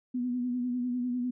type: tone with vibrato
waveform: sine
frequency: 246.9 Hz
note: B3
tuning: in tune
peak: -28 dBFS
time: 0.14-1.31 s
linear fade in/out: 10 ms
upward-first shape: sine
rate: 10 Hz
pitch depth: 38 cents each way
effects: none